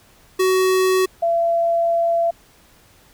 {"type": "tone pair in turn", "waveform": ["square", "sine"], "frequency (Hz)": [374.3, 676.2], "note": ["F#4", "E5"], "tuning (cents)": [20, 44], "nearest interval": "minor seventh", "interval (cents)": 1024, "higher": "second", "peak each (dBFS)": -15, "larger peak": "neither", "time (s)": [[0.39, 1.06], [1.22, 2.31]], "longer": "second", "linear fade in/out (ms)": 10, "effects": ["pink hiss -52 dBFS RMS until 3.13 s"]}